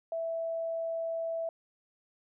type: tone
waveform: sine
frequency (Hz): 659.3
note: E5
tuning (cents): 0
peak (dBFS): -31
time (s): 0.12-1.49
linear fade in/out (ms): 2
effects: none